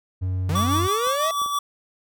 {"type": "tone", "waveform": "triangle", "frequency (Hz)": 92.5, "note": "F#2", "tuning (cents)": 0, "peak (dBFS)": -20, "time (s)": [0.21, 0.88], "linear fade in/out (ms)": 20}
{"type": "linear sweep", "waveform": "45% pulse", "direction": "up", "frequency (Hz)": [140.1, 659.3], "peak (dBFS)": -24, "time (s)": [0.49, 1.31], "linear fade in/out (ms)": 2}
{"type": "tone with tremolo", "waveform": "square", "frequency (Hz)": 1151, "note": "D6", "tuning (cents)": -35, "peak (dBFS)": -21, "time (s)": [0.55, 1.59], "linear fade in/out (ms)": 5, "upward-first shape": "sine", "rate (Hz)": 6.1, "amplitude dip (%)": 45}
{"type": "clicks", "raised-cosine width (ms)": 1, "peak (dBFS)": -27, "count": 3, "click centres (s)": [1.071, 1.417, 1.461]}
{"effects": []}